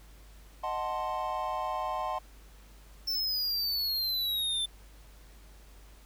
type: chord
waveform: triangle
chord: D# diminished seventh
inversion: none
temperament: equal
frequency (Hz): 622.3 / 740 / 880 / 1046.5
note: D#5 / F#5 / A5 / C6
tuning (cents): 0 / 0 / 0 / 0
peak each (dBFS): -36 / -34 / -35 / -33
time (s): 0.63-2.19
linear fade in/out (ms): 10
type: exponential sweep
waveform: square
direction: down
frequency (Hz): 5370 to 3520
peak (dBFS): -29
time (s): 3.07-4.66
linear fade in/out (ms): 10
effects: added 50 Hz sine -51 dBFS peak until 6.05 s + pink hiss -59 dBFS RMS until 6.05 s